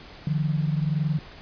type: tone pair together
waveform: sine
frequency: 148.6 / 170 Hz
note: D3 / F3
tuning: +21 / -46 cents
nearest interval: major second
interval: 233 cents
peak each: -23 / -27 dBFS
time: 0.27-1.19 s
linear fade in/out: 2 ms
effects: pink hiss -45 dBFS RMS until 1.41 s + resampled to 11025 Hz